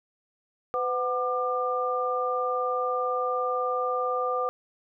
sine tone cluster, 504 / 741 / 1197 Hz, B4 / F#5 / D6, +35 / +2 / +33 cents, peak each -28 / -32 / -28 dBFS, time 0.74-4.49 s, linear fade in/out 0 ms, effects none

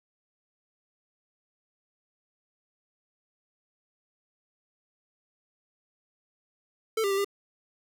square tone with pitch steps, 443.6 / 397.8 / 391.7 / 400.3 Hz, A4 / G4 / G4 / G4, +14 / +25 / -1 / +36 cents, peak -25 dBFS, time 6.97-7.246 s, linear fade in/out 5 ms, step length 69 ms, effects none

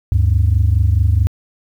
sine tone pair together, 75.39 / 100 Hz, D2 / G2, +46 / +35 cents, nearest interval perfect fourth, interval 489 cents, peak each -12 dBFS, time 0.12-1.27 s, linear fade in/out 0 ms, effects tanh soft clip ceiling -5 dBFS + 8-bit

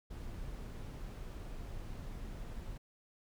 brown noise, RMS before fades -44 dBFS, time 0.1-2.78 s, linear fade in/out 10 ms, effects none

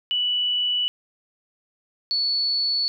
sine tone pair in turn, 2958 / 4432 Hz, F#7 / C#8, -1 / -1 cents, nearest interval perfect fifth, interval 700 cents, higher second, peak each -20 dBFS, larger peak neither, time 0.11-0.88 / 2.11-2.88 s, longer neither, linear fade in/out 0 ms, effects none

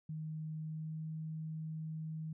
sine tone with pitch glide, 156.4 to 157.94 Hz, D#3 to D#3, +9 to +26 cents, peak -39 dBFS, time 0.09-2.33 s, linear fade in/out 5 ms, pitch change +17 cents, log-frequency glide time 0.56-1.07 s, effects none

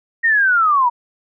sine linear sweep, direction down, 1878 to 931 Hz, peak -11 dBFS, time 0.23-0.9 s, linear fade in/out 20 ms, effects none

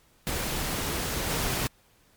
pink noise with level steps, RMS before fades -30 / -28 dBFS, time 0.27-1.67 s, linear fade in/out 0 ms, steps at 1.29 s, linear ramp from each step 10 ms, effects pink hiss -62 dBFS RMS until 2.16 s + MP3 96 kbps

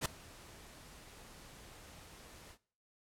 pink noise with ADSR envelope, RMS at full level -31 dBFS, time 0.01-2.58 s, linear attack 45 ms, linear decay 6 ms, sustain -24 dB, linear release 69 ms, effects noise-tail reverb RT60 0.5 s tail -20 dB re dry + low-pass 12000 Hz 12 dB/octave

